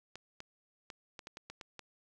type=clicks; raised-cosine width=0.2 ms; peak=-28 dBFS; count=9; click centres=0.156 / 0.404 / 0.902 / 1.192 / 1.271 / 1.371 / 1.5 / 1.612 / 1.793 s; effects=none